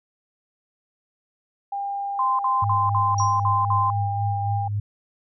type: tone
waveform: sine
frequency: 800 Hz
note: G5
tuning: 35 cents sharp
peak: -25 dBFS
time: 1.72-4.68 s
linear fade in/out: 5 ms
type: tone bursts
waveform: sine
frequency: 1035 Hz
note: C6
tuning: 19 cents flat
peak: -19 dBFS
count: 7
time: 2.19-3.902 s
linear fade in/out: 2 ms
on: 200 ms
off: 52 ms
type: tone with tremolo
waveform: sine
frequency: 103.2 Hz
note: G#2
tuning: 10 cents flat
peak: -21 dBFS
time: 2.62-4.8 s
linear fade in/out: 5 ms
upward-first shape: sine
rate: 3.8 Hz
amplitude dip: 45%
type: tone with exponential decay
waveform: sine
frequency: 5680 Hz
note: F8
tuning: 28 cents sharp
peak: -25 dBFS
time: 3.18-3.44 s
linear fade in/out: 5 ms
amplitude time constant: 56 ms
effects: none